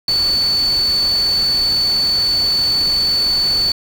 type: tone in noise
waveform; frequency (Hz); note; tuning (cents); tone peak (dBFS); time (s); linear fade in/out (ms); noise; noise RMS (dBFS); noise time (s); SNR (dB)
sine; 4477; C#8; +16; -13; 0.08-3.72; 2; pink; -29; 0.08-3.72; +13
effects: none